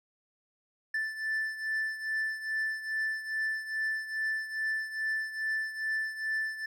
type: beating tone pair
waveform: triangle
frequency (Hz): 1760 / 1762.4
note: A6 / A6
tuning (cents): 0 / +2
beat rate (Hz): 2.4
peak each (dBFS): -30 / -35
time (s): 0.94-6.66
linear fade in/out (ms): 5
effects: none